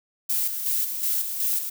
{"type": "noise with tremolo", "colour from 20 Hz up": "violet", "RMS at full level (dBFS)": -24, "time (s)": [0.29, 1.7], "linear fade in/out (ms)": 10, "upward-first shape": "square", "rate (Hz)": 2.7, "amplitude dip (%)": 50, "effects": []}